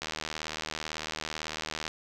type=click train; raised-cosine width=0.2 ms; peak=-16 dBFS; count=146; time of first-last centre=0.02-1.879 s; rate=78 Hz; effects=none